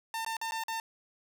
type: tone with dropouts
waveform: sawtooth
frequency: 901 Hz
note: A5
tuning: 41 cents sharp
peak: -29 dBFS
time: 0.14-0.8 s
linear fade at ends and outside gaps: 1 ms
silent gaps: 0.248-0.263 / 0.368-0.414 / 0.51-0.52 / 0.637-0.682 s
effects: none